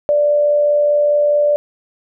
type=tone with amplitude modulation; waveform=sine; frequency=587.3 Hz; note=D5; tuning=in tune; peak=-9 dBFS; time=0.09-1.56 s; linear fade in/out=0 ms; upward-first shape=sine; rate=84.8 Hz; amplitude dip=30%; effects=none